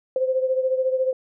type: beating tone pair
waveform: sine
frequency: 517 / 531 Hz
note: C5 / C5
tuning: -21 / +25 cents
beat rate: 14 Hz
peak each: -20 / -26 dBFS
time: 0.16-1.13 s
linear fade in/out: 2 ms
effects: none